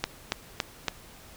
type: click train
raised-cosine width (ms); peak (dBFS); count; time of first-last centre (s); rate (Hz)
0.2; -8; 4; 0.04-0.883; 3.56
effects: pink hiss -50 dBFS RMS until 1.36 s